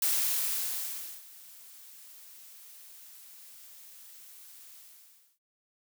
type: noise with ADSR envelope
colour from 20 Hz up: blue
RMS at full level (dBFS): -27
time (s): 0.02-5.39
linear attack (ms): 3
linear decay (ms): 1200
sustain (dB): -24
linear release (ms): 660
effects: none